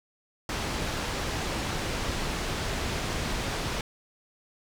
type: low-pass noise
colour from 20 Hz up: pink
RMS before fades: -31 dBFS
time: 0.49-3.81 s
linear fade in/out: 2 ms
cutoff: 6200 Hz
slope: 12 dB/octave
effects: none